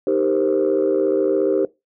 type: chord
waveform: sine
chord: C minor seventh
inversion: first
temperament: equal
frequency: 311.1 / 392 / 466.2 / 523.3 Hz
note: Eb4 / G4 / Bb4 / C5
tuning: 0 / 0 / 0 / 0 cents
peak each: -22 / -18 / -22 / -21 dBFS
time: 0.07-1.65 s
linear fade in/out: 2 ms
effects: noise-tail reverb RT60 0.2 s tail -20 dB re dry + tanh soft clip ceiling -9 dBFS

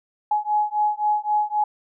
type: beating tone pair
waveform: sine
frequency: 840 / 843.8 Hz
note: G#5 / G#5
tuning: +19 / +27 cents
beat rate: 3.8 Hz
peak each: -22 dBFS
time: 0.31-1.64 s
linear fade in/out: 5 ms
effects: none

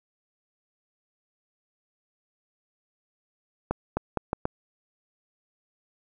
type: accelerating click train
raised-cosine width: 1 ms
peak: -11 dBFS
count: 5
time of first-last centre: 3.71-4.454 s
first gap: 260 ms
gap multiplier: 0.78
effects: none

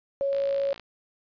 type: tone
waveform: sine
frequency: 554.4 Hz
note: C#5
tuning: in tune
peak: -23 dBFS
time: 0.21-0.73 s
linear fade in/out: 0 ms
type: click train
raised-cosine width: 0.2 ms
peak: -25 dBFS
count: 27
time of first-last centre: 0.33-0.797 s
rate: 55.7 Hz
effects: resampled to 11025 Hz + 10-bit

